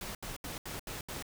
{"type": "noise bursts", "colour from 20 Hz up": "pink", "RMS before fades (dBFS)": -41, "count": 6, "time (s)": [0.01, 1.225], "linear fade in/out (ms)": 2, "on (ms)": 140, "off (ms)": 75, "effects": []}